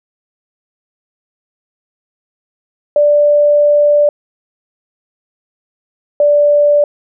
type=tone pair in turn; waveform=sine; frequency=587.3 / 585.1 Hz; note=D5 / D5; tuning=0 / -7 cents; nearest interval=unison; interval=7 cents; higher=first; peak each=-6 dBFS; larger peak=neither; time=2.96-4.09 / 6.2-6.84 s; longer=first; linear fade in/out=2 ms; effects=none